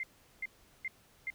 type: tone bursts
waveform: sine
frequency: 2093 Hz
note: C7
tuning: in tune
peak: -34 dBFS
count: 4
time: 0-1.302 s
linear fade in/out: 2 ms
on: 33 ms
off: 390 ms
effects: pink hiss -64 dBFS RMS until 1.34 s

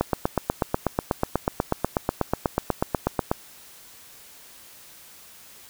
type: click train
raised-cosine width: 1 ms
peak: -6 dBFS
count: 28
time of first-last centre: 0.01-3.315 s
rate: 8.17 Hz
effects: white hiss -48 dBFS RMS until 5.69 s

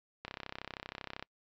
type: click train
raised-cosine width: 0.3 ms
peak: -24 dBFS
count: 33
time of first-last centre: 0.25-1.226 s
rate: 32.8 Hz
effects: noise-tail reverb RT60 0.1 s tail -26 dB re dry + resampled to 16000 Hz

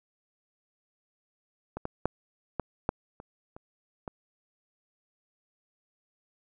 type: clicks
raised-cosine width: 1 ms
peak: -21 / -18 / -11 / -15 / -11 / -29 / -30 / -22 dBFS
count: 8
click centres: 1.77 / 1.854 / 2.056 / 2.597 / 2.891 / 3.201 / 3.565 / 4.078 s
effects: none

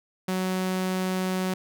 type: tone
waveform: sawtooth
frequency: 186 Hz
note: F#3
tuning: 9 cents sharp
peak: -21 dBFS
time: 0.28-1.54 s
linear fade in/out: 5 ms
effects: none

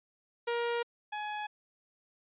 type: tone pair in turn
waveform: sawtooth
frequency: 472.4 / 841.7 Hz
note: A#4 / G#5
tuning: +23 / +23 cents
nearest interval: minor seventh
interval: 1000 cents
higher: second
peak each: -26 / -31 dBFS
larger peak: first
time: 0.47-0.83 / 1.12-1.47 s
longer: first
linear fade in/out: 10 ms
effects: resampled to 8000 Hz

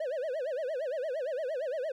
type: tone with vibrato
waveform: triangle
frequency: 565 Hz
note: C#5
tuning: 33 cents sharp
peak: -29 dBFS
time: 0-1.92 s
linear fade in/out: 5 ms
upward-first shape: sine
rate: 8.7 Hz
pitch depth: 250 cents each way
effects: none

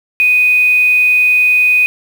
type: tone with quantisation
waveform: sine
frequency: 2490 Hz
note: D#7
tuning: 1 cent sharp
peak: -7 dBFS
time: 0.2-1.86 s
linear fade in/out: 0 ms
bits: 5
effects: none

